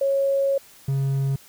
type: tone pair in turn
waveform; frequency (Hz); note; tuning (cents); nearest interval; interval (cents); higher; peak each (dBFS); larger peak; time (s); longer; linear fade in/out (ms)
sine / triangle; 550 / 136.63; C#5 / C#3; -14 / -25; 2 octaves; 2411; first; -18; neither; 0.01-0.58 / 0.88-1.36; first; 5
effects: white hiss -50 dBFS RMS until 1.48 s